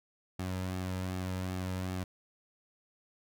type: tone with flanger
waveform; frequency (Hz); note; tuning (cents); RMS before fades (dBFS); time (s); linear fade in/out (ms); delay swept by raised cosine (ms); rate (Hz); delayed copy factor
sawtooth; 92.5; F#2; 0; -36; 0.39-2.04; 5; 2 to 2.74; 2.6; -0.5
effects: none